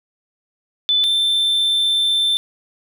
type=tone pair in turn; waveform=sine / triangle; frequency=3505 / 3552 Hz; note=A7 / A7; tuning=-7 / +16 cents; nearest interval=unison; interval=23 cents; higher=second; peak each=-13 dBFS; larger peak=neither; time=0.89-1.04 / 1.04-2.37 s; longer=second; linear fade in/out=0 ms; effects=none